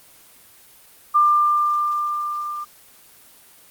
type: tone with level ramp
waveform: sine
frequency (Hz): 1193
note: D6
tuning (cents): +27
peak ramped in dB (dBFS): -11 to -26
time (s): 1.14-2.65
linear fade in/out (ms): 20
effects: white hiss -49 dBFS RMS until 3.7 s + Opus 24 kbps